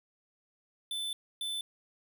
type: tone bursts at uneven times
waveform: square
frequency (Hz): 3520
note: A7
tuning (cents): 0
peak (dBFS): -34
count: 2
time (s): 0.91-1.13 / 1.41-1.61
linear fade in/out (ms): 2
effects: 12-bit